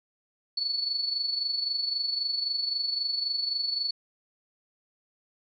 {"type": "tone with amplitude modulation", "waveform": "sine", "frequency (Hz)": 4435, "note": "C#8", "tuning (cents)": 0, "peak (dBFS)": -24, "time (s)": [0.57, 3.91], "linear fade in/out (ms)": 5, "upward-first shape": "sine", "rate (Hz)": 23.8, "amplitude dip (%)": 60, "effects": []}